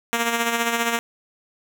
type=tone with tremolo; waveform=5% pulse; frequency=233.1 Hz; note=A#3; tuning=in tune; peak=-7 dBFS; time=0.13-0.99 s; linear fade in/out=0 ms; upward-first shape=sine; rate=15 Hz; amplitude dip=50%; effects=none